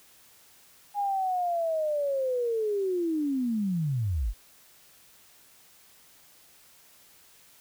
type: linear sweep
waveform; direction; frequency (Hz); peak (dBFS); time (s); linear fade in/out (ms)
sine; down; 825 to 38.89; -25; 0.94-4.34; 50
effects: white hiss -57 dBFS RMS until 7.6 s